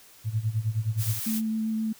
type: tone with tremolo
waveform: sine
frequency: 110 Hz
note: A2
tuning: in tune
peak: -21 dBFS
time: 0.24-1.2 s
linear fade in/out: 50 ms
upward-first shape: sine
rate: 9.6 Hz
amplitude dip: 85%
type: noise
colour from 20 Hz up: blue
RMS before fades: -33 dBFS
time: 0.97-1.42 s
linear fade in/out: 50 ms
type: tone with vibrato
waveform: sine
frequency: 220 Hz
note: A3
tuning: in tune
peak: -25 dBFS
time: 1.26-1.93 s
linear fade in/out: 10 ms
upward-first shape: triangle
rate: 7.5 Hz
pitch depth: 12 cents each way
effects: white hiss -53 dBFS RMS until 1.99 s